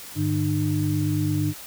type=tone cluster; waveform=sine; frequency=101.7 / 150.6 / 302.9 Hz; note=G#2 / D3 / D#4; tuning=-36 / +44 / -46 cents; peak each=-25 dBFS; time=0.15-1.54 s; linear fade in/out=50 ms; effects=white hiss -40 dBFS RMS until 1.66 s